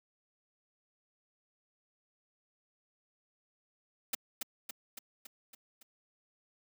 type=noise with echo; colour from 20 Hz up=white; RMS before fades=-33 dBFS; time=4.13-4.15 s; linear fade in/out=5 ms; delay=280 ms; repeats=6; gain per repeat=-4 dB; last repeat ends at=5.83 s; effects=high-pass 200 Hz 12 dB/octave